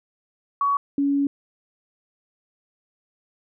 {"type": "tone pair in turn", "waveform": "sine", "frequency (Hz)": [1125, 281.2], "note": ["C#6", "C#4"], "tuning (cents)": [25, 25], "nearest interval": "2 octaves", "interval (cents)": 2400, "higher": "first", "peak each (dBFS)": -18, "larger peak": "neither", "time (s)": [[0.61, 0.77], [0.98, 1.27]], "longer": "second", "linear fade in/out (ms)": 2, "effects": []}